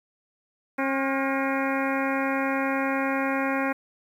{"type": "harmonic tone with a mistuned harmonic", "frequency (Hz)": 270, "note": "C#4", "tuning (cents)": -45, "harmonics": [1, 2, 3, 4, 5, 6, 7, 8, 9], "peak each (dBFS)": [-27, -30, -32, -33, -34, -35, -35, -36, -37], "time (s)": [0.78, 3.73], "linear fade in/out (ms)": 10, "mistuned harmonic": 5, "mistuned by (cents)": 75, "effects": ["9-bit"]}